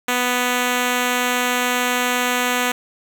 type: tone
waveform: 5% pulse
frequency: 247.4 Hz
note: B3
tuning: 3 cents sharp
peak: -6 dBFS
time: 0.08-2.72 s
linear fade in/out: 5 ms
effects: none